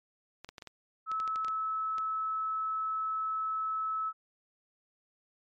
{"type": "clicks", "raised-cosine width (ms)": 0.2, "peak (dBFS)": -27, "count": 12, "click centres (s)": [0.446, 0.49, 0.582, 0.622, 0.673, 1.116, 1.201, 1.277, 1.359, 1.447, 1.483, 1.983]}
{"type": "tone", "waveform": "sine", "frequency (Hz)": 1300, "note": "E6", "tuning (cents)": -24, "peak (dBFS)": -30, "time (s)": [1.06, 4.13], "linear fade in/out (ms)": 50}
{"effects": ["MP3 96 kbps"]}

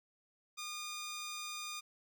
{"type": "tone", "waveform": "10% pulse", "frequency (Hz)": 1217, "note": "D#6", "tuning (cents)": -39, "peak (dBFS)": -33, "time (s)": [0.57, 1.81], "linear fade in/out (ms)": 20, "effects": []}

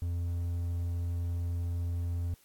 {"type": "tone", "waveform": "triangle", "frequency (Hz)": 86.2, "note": "F2", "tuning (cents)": -22, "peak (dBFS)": -28, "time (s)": [0.02, 2.34], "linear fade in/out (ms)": 0, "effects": ["white hiss -64 dBFS RMS until 2.44 s", "AAC 64 kbps"]}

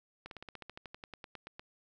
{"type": "slowing click train", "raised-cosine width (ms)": 0.3, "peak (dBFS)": -29, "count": 17, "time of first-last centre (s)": [0.26, 1.595], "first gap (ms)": 52, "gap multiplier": 1.06, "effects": []}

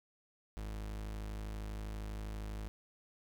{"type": "tone", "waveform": "40% pulse", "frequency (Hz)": 52.5, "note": "G#1", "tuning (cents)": 19, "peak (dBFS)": -39, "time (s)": [0.57, 2.68], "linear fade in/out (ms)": 0, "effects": []}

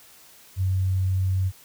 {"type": "tone", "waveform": "sine", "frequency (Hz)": 94, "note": "F#2", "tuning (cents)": 28, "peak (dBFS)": -20, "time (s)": [0.56, 1.52], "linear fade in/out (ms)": 50, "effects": ["white hiss -51 dBFS RMS until 1.64 s"]}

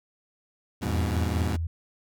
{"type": "chord", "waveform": "20% pulse", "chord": "F diminished", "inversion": "none", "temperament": "equal", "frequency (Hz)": [87.31, 103.83, 123.47], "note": ["F2", "Ab2", "Cb3"], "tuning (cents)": [0, 0, 0], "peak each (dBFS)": [-27, -25, -28], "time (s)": [0.81, 1.57], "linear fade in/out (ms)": 20}
{"type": "tone", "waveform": "sine", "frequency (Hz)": 82.41, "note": "E2", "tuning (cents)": 0, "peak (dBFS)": -26, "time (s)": [0.87, 1.67], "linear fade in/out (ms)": 5}
{"effects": []}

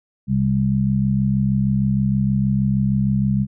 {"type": "harmonic tone", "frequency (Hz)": 66.4, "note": "C2", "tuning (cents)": 26, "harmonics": [1, 2, 3], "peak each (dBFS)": [-29, -19, -18], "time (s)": [0.27, 3.47], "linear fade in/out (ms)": 50, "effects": []}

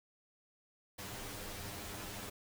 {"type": "noise with comb filter", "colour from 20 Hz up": "pink", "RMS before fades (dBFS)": -45, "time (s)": [0.98, 2.3], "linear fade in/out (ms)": 10, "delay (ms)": 9.9, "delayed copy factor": 0.9, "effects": []}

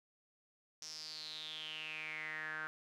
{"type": "tone with band-pass filter sweep", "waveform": "sawtooth", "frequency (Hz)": 155.56, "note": "D#3", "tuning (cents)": 0, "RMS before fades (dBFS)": -45, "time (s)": [0.82, 2.67], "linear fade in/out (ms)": 0, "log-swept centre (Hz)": [5700, 1500], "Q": 8.3, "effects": []}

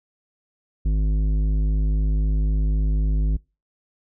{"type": "tone with tanh clipping", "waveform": "sine", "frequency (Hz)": 51.91, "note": "G#1", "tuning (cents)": 0, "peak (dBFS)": -19, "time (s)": [0.85, 3.37], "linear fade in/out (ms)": 10, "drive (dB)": 11, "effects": ["noise-tail reverb RT60 0.3 s tail -26 dB re dry"]}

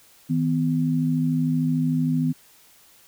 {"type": "tone pair together", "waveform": "sine", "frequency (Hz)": [158.81, 252.1], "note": ["D#3", "B3"], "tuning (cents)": [36, 36], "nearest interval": "minor sixth", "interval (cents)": 800, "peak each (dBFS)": -22, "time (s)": [0.29, 2.33], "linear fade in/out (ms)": 20, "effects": ["white hiss -54 dBFS RMS until 3.07 s"]}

